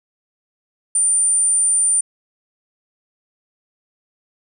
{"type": "tone", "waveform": "sine", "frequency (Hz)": 9090, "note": "C#9", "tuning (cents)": 42, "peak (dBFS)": -13, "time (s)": [0.95, 2.01], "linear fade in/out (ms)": 5, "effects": []}